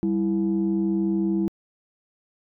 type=tone pair together; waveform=sine; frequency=195.9 / 329.5 Hz; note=G3 / E4; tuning=-1 / -1 cents; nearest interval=major sixth; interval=900 cents; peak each=-22 / -22 dBFS; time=0.03-1.48 s; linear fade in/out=0 ms; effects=tanh soft clip ceiling -15 dBFS